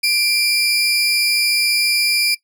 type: tone pair together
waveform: 30% pulse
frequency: 2363 / 5007 Hz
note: D7 / D#8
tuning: +10 / +10 cents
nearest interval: octave + minor second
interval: 1300 cents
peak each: -14 dBFS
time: 0.03-2.35 s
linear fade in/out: 10 ms
effects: noise-tail reverb RT60 0.1 s tail -18 dB re dry